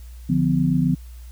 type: chord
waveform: sine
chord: B diminished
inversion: first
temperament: equal with one note detuned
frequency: 146.83 / 174.61 / 252 Hz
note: D3 / F3 / B3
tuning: 0 / 0 / +35 cents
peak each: -21 / -20 / -21 dBFS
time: 0.29-0.95 s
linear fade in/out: 10 ms
effects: added 60 Hz sine -36 dBFS peak until 1.31 s + white hiss -54 dBFS RMS until 1.31 s